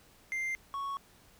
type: tone pair in turn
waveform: triangle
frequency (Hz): 2093 / 1108.7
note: C7 / C#6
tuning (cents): 0 / 0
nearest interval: major seventh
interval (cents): 1100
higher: first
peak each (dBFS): -30 / -32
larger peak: first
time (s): 0.32-0.55 / 0.74-0.97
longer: neither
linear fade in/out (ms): 0
effects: pink hiss -61 dBFS RMS until 1.39 s